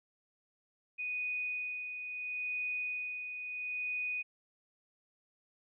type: tone with tremolo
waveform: sine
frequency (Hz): 2483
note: D#7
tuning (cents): -4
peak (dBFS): -33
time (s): 0.98-4.23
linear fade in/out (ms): 20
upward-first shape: sine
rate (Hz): 0.74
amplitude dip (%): 50
effects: none